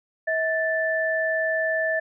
sine tone pair together, 642.7 / 1760 Hz, E5 / A6, -44 / 0 cents, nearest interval octave + perfect fourth, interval 1744 cents, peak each -24 dBFS, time 0.27-2 s, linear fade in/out 10 ms, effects none

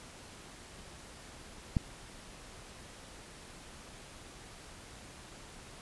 click, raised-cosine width 5 ms, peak -15 dBFS, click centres 1.768 s, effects pink hiss -51 dBFS RMS until 5.81 s + resampled to 24000 Hz

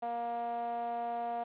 sawtooth tone with band-pass filter, 235.6 Hz, A#3, 19 cents sharp, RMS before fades -36 dBFS, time 0.02-1.44 s, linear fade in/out 10 ms, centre 740 Hz, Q 6.2, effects resampled to 8000 Hz + 10-bit

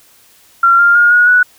sine tone with pitch steps, 1373 / 1397.8 / 1423.1 / 1448.8 / 1474.9 Hz, F6 / F6 / F6 / F#6 / F#6, -30 / +1 / +32 / -37 / -6 cents, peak -5 dBFS, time 0.63-1.43 s, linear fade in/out 5 ms, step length 160 ms, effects white hiss -47 dBFS RMS until 1.58 s

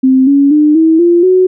sine tone with pitch steps, 261.6 / 280.4 / 300.5 / 322.1 / 345.2 / 370 Hz, C4 / C#4 / D4 / E4 / F4 / F#4, 0 / +20 / +40 / -40 / -20 / 0 cents, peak -4 dBFS, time 0.03-1.47 s, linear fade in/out 10 ms, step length 240 ms, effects none

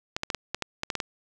clicks, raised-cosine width 0.2 ms, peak -11 dBFS, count 10, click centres 0.165 / 0.234 / 0.302 / 0.347 / 0.546 / 0.623 / 0.834 / 0.902 / 0.953 / 1.002 s, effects none

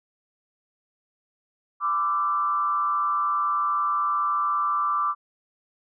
sine tone with frequency modulation, 1174.7 Hz, D6, in tune, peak -21 dBFS, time 1.8-5.15 s, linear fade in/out 50 ms, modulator 164 Hz, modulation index 0.62, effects none

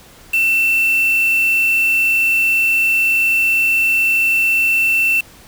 sine tone with quantisation, 2681 Hz, E7, 29 cents sharp, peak -12 dBFS, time 0.33-5.21 s, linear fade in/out 10 ms, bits 4, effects pink hiss -43 dBFS RMS until 5.47 s

